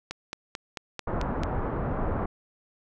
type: click train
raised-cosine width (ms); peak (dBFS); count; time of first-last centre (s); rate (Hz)
0.2; -16; 7; 0.11-1.435; 4.53
type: low-pass noise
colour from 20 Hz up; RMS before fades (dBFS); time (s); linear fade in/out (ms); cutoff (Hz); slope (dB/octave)
pink; -29; 1.07-2.26; 5; 1300; 24
effects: none